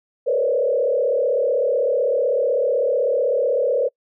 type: tone with frequency modulation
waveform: sine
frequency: 523.3 Hz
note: C5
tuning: in tune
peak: -16 dBFS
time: 0.26-3.89 s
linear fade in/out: 20 ms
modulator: 35.9 Hz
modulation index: 1.7
effects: noise-tail reverb RT60 0.1 s tail -26 dB re dry